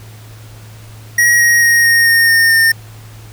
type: tone with pitch steps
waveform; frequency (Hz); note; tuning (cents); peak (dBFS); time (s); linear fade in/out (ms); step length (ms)
square; 1899 / 1884.8 / 1870.7 / 1856.7 / 1842.8 / 1829 / 1815.3; A#6 / A#6 / A#6 / A#6 / A#6 / A#6 / A#6; +32 / +19 / +6 / -7 / -20 / -33 / -46; -8; 1.18-2.72; 5; 220
effects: added 109 Hz sine -33 dBFS peak until 3.32 s + pink hiss -41 dBFS RMS until 3.32 s